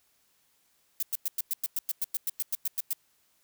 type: noise bursts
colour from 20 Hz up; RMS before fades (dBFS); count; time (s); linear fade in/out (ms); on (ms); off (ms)
violet; -29; 16; 1-2.932; 2; 27; 100
effects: white hiss -69 dBFS RMS until 3.43 s